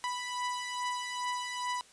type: beating tone pair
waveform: sawtooth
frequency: 987.8 / 990.2 Hz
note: B5 / B5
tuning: 0 / +4 cents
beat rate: 2.4 Hz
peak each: -31 / -35 dBFS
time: 0.04-1.81 s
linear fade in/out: 0 ms
effects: white hiss -58 dBFS RMS until 1.92 s + resampled to 22050 Hz